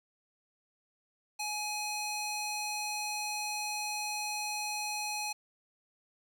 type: tone with band-pass filter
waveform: square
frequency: 840 Hz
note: G#5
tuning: 19 cents sharp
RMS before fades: -36 dBFS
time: 1.39-5.33 s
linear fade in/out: 10 ms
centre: 5400 Hz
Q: 0.63
effects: 9-bit